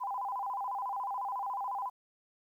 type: tone with vibrato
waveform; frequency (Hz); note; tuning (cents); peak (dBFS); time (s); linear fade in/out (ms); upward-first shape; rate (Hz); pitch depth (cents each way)
sine; 894; A5; +27; -33; 0-1.9; 20; square; 14; 200
effects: 11-bit